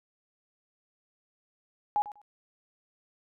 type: tone with echo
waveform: sine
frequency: 830.6 Hz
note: G#5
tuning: in tune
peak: -23 dBFS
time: 1.96-2.02 s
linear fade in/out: 0 ms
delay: 98 ms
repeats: 2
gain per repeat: -15 dB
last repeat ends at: 2.216 s
effects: none